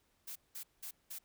blue noise bursts, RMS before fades -45 dBFS, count 4, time 0.27-1.188 s, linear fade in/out 10 ms, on 87 ms, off 190 ms, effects pink hiss -75 dBFS RMS until 1.24 s

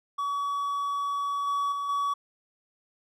triangle tone with level steps, 1134 Hz, C#6, 39 cents sharp, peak -25 / -23 / -27 / -23 dBFS, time 0.18-2.14 s, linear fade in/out 10 ms, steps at 1.47 / 1.72 / 1.89 s, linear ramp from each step 2 ms, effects none

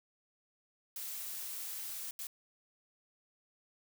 blue noise bursts at uneven times, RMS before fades -42 dBFS, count 2, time 0.96-2.11 / 2.19-2.27 s, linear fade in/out 2 ms, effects none

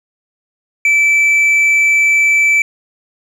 triangle tone with tanh clipping, 2318 Hz, D7, 23 cents flat, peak -9 dBFS, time 0.85-2.62 s, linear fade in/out 2 ms, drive 8 dB, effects none

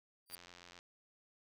5% pulse tone with exponential growth, 4721 Hz, D8, 8 cents sharp, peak -33 dBFS, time 0.26-0.35 s, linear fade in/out 1 ms, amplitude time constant 18 ms
click train, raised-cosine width 0.2 ms, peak -37 dBFS, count 44, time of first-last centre 0.3-0.789 s, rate 87.9 Hz
effects none

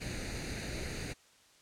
pink noise with comb filter, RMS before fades -39 dBFS, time 0-1.14 s, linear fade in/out 20 ms, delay 0.46 ms, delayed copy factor +0.7, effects white hiss -63 dBFS RMS until 1.61 s + low-pass 8000 Hz 12 dB/octave

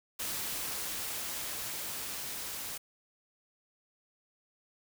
white noise with level ramp, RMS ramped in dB -36 to -40 dBFS, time 0.19-2.78 s, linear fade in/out 10 ms, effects none

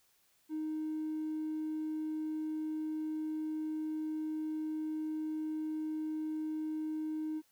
triangle tone, 311.1 Hz, D#4, in tune, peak -31 dBFS, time 0.49-7.42 s, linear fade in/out 50 ms, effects tanh soft clip ceiling -31 dBFS + white hiss -71 dBFS RMS until 7.51 s

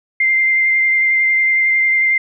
sine tone with vibrato, 2093 Hz, C7, in tune, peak -11 dBFS, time 0.2-2.18 s, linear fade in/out 5 ms, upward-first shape triangle, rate 11 Hz, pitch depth 16 cents each way, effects none

